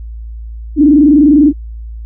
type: tone with vibrato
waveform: sine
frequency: 293.7 Hz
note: D4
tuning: in tune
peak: -3 dBFS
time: 0.76-1.53 s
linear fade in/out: 50 ms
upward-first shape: square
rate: 20 Hz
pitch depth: 99 cents each way
effects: added 56 Hz sine -23 dBFS peak until 2.05 s